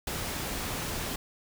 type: noise with ADSR envelope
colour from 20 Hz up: pink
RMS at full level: -30 dBFS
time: 0.07-1.16 s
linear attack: 5 ms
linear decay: 9 ms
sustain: -4 dB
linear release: 5 ms
effects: none